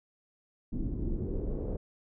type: noise with low-pass filter sweep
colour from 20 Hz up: brown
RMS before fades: -33 dBFS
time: 0.72-1.77 s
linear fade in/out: 10 ms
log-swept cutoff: 260 to 500 Hz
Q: 2.9
effects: none